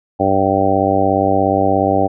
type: harmonic tone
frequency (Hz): 97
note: G2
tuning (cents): -18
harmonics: 1 / 2 / 3 / 4 / 5 / 6 / 7 / 8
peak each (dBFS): -23 / -23 / -19 / -22 / -21 / -19 / -20 / -17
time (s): 0.19-2.08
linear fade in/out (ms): 20
effects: none